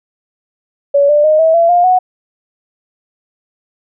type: tone with pitch steps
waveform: sine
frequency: 566 / 591.4 / 617.9 / 645.7 / 674.6 / 704.9 / 736.6 Hz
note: C#5 / D5 / D#5 / E5 / E5 / F5 / F#5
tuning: +36 / +12 / -12 / -36 / +40 / +16 / -8 cents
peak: -6 dBFS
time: 0.94-1.99 s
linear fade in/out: 10 ms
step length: 150 ms
effects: none